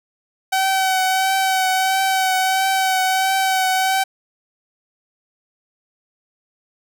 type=tone with vibrato; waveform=sawtooth; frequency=760 Hz; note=F#5; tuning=46 cents sharp; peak=-12 dBFS; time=0.52-4.04 s; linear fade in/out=10 ms; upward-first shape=triangle; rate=1.5 Hz; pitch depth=25 cents each way; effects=none